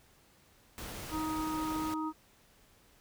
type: noise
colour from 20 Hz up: pink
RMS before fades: -43 dBFS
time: 0.78-1.94 s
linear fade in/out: 0 ms
type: harmonic tone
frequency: 313.2 Hz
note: D#4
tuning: 11 cents sharp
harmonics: 1 / 3 / 4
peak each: -34 / -39 / -40 dBFS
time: 1.1-2.13 s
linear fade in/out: 50 ms
effects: pink hiss -64 dBFS RMS until 3 s